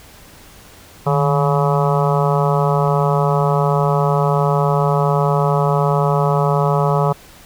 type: harmonic tone with a mistuned harmonic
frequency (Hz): 141.4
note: C#3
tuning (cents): +35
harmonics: 1 / 3 / 4 / 5 / 6 / 7 / 8 / 9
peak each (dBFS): -16 / -21 / -22 / -23 / -24 / -24 / -25 / -26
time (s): 1.06-7.13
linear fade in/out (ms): 10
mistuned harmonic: 1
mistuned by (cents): +120
effects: pink hiss -43 dBFS RMS until 7.45 s